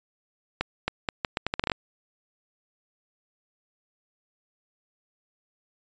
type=accelerating click train; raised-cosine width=0.3 ms; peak=-9 dBFS; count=12; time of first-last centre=0.61-1.718 s; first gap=270 ms; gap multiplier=0.77; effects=resampled to 16000 Hz